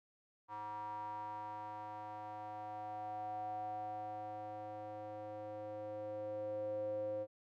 square tone with band-pass filter sweep, 105.7 Hz, G#2, 31 cents sharp, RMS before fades -44 dBFS, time 0.48-7.27 s, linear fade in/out 50 ms, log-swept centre 1000 to 510 Hz, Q 8.6, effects none

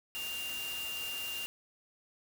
sine tone in noise, 2794 Hz, F7, in tune, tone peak -37 dBFS, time 0.15-1.46 s, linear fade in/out 0 ms, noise white, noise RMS -43 dBFS, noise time 0.15-1.46 s, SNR +3 dB, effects none

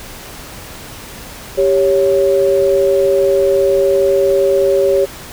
sine tone pair together, 393.5 / 554.4 Hz, G4 / C#5, +7 / 0 cents, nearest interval tritone, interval 593 cents, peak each -12 dBFS, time 1.57-5.06 s, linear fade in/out 20 ms, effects pink hiss -32 dBFS RMS until 5.32 s

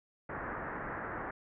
white low-pass noise, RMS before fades -40 dBFS, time 0.29-1.31 s, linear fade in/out 5 ms, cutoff 1800 Hz, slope 48 dB/octave, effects none

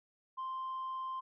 sine tone, 1046 Hz, C6, 1 cent flat, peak -35 dBFS, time 0.37-1.21 s, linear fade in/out 20 ms, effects tanh soft clip ceiling -35 dBFS

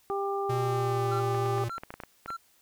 harmonic tone, 396.6 Hz, G4, 20 cents sharp, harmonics 1 / 2 / 3, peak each -30 / -33 / -35 dBFS, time 0.1-1.64 s, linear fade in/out 0 ms
square tone with pitch glide, 122.3 to 117.18 Hz, B2 to A#2, -16 to +9 cents, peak -30 dBFS, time 0.49-1.69 s, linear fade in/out 10 ms, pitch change -75 cents, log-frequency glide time 0.6-1.11 s
triangle tone bursts, 1359 Hz, F6, 48 cents flat, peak -32 dBFS, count 3, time 1.11-2.369 s, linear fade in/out 10 ms, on 93 ms, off 490 ms
clicks, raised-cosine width 0.5 ms, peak -24 dBFS, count 12, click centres 1.347 / 1.46 / 1.582 / 1.695 / 1.781 / 1.835 / 1.905 / 1.94 / 2.002 / 2.036 / 2.26 / 2.304 s
effects white hiss -64 dBFS RMS until 2.61 s

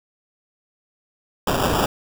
violet noise with sample-and-hold, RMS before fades -20 dBFS, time 1.47-1.86 s, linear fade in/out 5 ms, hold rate 2100 Hz, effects none

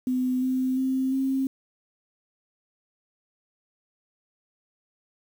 sine tone with pitch steps, 254.1 / 258.2 / 262.5 / 266.7 Hz, B3 / C4 / C4 / C4, +49 / -23 / +6 / +33 cents, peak -22 dBFS, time 0.07-1.47 s, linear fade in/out 2 ms, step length 350 ms, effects 8-bit

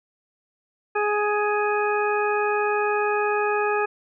harmonic tone, 416.9 Hz, G#4, 7 cents sharp, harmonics 1 / 2 / 3 / 4 / 6, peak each -23 / -26 / -28 / -29 / -31 dBFS, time 0.95-3.86 s, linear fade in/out 10 ms, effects none

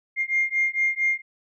sine beating tone pair, 2115 / 2119.4 Hz, C7 / C7, +18 / +22 cents, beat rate 4.4 Hz, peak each -23 dBFS, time 0.16-1.22 s, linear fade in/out 50 ms, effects tanh soft clip ceiling -13 dBFS

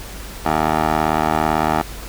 15% pulse tone with band-pass filter, 77.9 Hz, D#2, 3 cents sharp, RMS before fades -18 dBFS, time 0.45-1.82 s, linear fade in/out 10 ms, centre 880 Hz, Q 1.4, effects added 50 Hz sine -33 dBFS peak until 2.08 s + pink hiss -35 dBFS RMS until 2.08 s

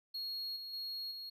triangle tone with level steps, 4300 Hz, C8, 47 cents sharp, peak -37 / -42 / -38 / -42 dBFS, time 0.14-1.3 s, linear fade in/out 10 ms, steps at 0.56 / 0.73 / 1.11 s, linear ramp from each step 5 ms, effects none

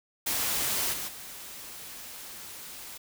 white noise with level steps, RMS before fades -29 / -35 / -43 dBFS, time 0.26-2.98 s, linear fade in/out 10 ms, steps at 0.92 / 1.07 s, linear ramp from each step 20 ms, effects none

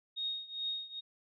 sine tone with tremolo, 3729 Hz, A#7, in tune, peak -32 dBFS, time 0.16-1.01 s, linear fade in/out 20 ms, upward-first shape triangle, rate 2.4 Hz, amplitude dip 90%, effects none

